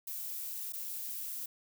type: noise with dropouts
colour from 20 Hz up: violet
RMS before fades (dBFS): -40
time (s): 0.07-1.46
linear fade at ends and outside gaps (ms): 5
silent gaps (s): 0.724-0.733
effects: none